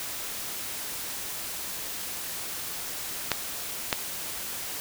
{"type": "clicks", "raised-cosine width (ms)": 0.2, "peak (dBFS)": -5, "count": 2, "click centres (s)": [3.317, 3.928], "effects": ["white hiss -35 dBFS RMS until 4.8 s"]}